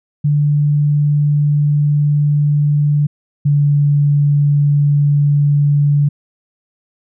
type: tone pair in turn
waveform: sine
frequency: 146.83 / 144.72 Hz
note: D3 / D3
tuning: 0 / -25 cents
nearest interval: unison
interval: 25 cents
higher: first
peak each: -10 / -9 dBFS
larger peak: second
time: 0.24-3.07 / 3.45-6.09 s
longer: first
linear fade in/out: 10 ms
effects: none